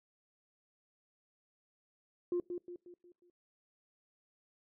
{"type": "tone with echo", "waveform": "sine", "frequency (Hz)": 352.5, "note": "F4", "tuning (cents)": 16, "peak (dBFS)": -29, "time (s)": [2.32, 2.4], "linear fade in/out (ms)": 2, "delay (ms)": 180, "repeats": 5, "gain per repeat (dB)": -7, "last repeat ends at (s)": 3.3, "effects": ["noise-tail reverb RT60 0.3 s tail -24 dB re dry", "tanh soft clip ceiling -27 dBFS"]}